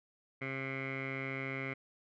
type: tone with low-pass filter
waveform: 15% pulse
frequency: 134.3 Hz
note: C3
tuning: 46 cents sharp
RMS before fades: -39 dBFS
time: 0.41-1.74 s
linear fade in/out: 10 ms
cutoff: 2100 Hz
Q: 9
effects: none